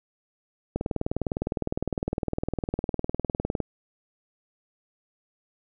click train, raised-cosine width 2 ms, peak -13 dBFS, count 57, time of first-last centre 0.76-3.603 s, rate 19.7 Hz, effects none

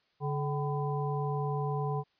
harmonic tone with a mistuned harmonic, 143.6 Hz, D3, 39 cents flat, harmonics 1 / 3 / 5 / 7, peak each -31 / -36 / -38 / -39 dBFS, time 0.2-2.04 s, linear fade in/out 50 ms, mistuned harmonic 5, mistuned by +110 cents, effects white hiss -72 dBFS RMS until 2.19 s + resampled to 11025 Hz

